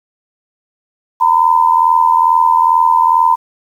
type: tone pair together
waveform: sine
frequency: 922 / 1004.3 Hz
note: A#5 / B5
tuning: -19 / +29 cents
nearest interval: minor second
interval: 148 cents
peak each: -10 dBFS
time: 1.2-3.36 s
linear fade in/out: 20 ms
effects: 7-bit